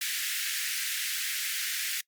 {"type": "high-pass noise", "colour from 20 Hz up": "pink", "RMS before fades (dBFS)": -32, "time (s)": [0.01, 2.01], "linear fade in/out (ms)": 5, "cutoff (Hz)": 1600, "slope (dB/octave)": 48, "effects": ["noise-tail reverb RT60 0.1 s tail -23 dB re dry", "Opus 48 kbps"]}